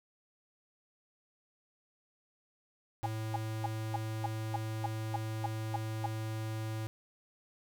square tone, 110 Hz, A2, in tune, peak -36 dBFS, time 3.03-6.87 s, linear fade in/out 0 ms
sine tone bursts, 813 Hz, G#5, 37 cents flat, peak -30 dBFS, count 11, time 3.04-6.06 s, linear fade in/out 2 ms, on 20 ms, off 280 ms
effects none

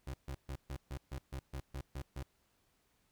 30% pulse tone bursts, 67 Hz, C2, 42 cents sharp, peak -37 dBFS, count 11, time 0.07-2.229 s, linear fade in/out 5 ms, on 69 ms, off 140 ms, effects pink hiss -75 dBFS RMS until 3.11 s

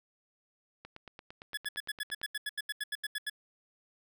click train, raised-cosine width 0.3 ms, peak -30 dBFS, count 13, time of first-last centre 0.85-2.215 s, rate 8.79 Hz
25% pulse tone bursts, 1700 Hz, G#6, 40 cents sharp, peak -29 dBFS, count 16, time 1.54-3.298 s, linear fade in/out 5 ms, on 33 ms, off 82 ms
effects none

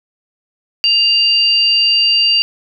sine tone pair together, 2800 / 4679 Hz, F7 / D8, +4 / -7 cents, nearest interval major sixth, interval 889 cents, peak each -12 dBFS, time 0.84-2.42 s, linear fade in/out 0 ms, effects none

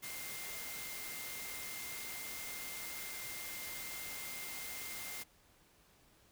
sine tone in noise, 2101 Hz, C7, 7 cents sharp, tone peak -49 dBFS, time 0.02-5.24 s, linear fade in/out 20 ms, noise white, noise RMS -45 dBFS, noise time 0.02-5.24 s, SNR -7 dB, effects pink hiss -67 dBFS RMS until 6.31 s

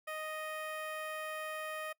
15% pulse tone with notch filter, 622.3 Hz, D#5, in tune, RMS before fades -41 dBFS, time 0.07-1.93 s, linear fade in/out 10 ms, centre 6100 Hz, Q 1.5, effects noise-tail reverb RT60 0.1 s tail -23 dB re dry

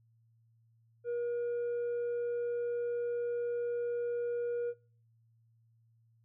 sine tone with tanh clipping, 477.9 Hz, A#4, 43 cents sharp, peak -33 dBFS, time 1.04-4.74 s, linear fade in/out 50 ms, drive 3 dB, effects noise-tail reverb RT60 0.4 s tail -23 dB re dry + added 114 Hz sine -65 dBFS peak until 6.24 s

